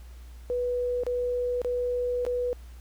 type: tone with dropouts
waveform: sine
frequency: 491.6 Hz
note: B4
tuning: 8 cents flat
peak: -25 dBFS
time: 0.5-2.53 s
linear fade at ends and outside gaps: 0 ms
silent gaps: 1.035-1.066 / 1.617-1.647 / 2.251-2.265 s
effects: added 60 Hz sine -42 dBFS peak until 2.8 s + pink hiss -58 dBFS RMS until 2.8 s